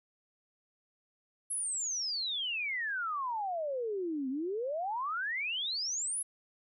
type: exponential two-way sweep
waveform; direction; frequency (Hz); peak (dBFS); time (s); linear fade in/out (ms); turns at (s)
sine; down then up; 11040 to 253.5 to 11040; -32; 1.5-6.23; 10; 4.29
effects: none